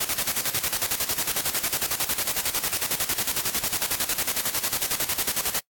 white noise with tremolo, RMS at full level -24 dBFS, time 0-5.6 s, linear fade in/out 10 ms, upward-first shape square, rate 11 Hz, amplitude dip 70%, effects noise-tail reverb RT60 0.1 s tail -23 dB re dry + AAC 64 kbps

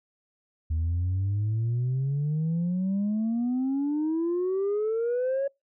sine exponential sweep, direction up, 77.78 to 560 Hz, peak -22 dBFS, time 0.7-5.48 s, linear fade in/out 10 ms, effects noise-tail reverb RT60 0.2 s tail -25 dB re dry + tanh soft clip ceiling -22 dBFS

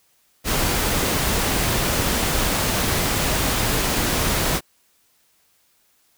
pink noise, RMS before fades -21 dBFS, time 0.44-4.61 s, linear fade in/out 50 ms, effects white hiss -62 dBFS RMS until 6.17 s

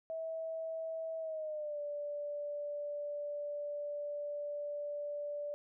sine tone with pitch glide, 648 to 584 Hz, E5 to D5, -30 to -10 cents, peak -37 dBFS, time 0.1-5.54 s, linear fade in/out 0 ms, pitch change -180 cents, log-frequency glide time 1.19-1.8 s, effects none

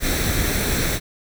pink noise with comb filter, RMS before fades -21 dBFS, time 0-1 s, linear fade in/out 50 ms, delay 0.51 ms, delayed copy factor +0.55, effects none

